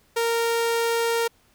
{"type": "tone", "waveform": "sawtooth", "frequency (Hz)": 463.2, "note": "A#4", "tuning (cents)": -11, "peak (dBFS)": -17, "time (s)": [0.16, 1.28], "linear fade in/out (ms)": 10, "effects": ["pink hiss -61 dBFS RMS until 1.54 s"]}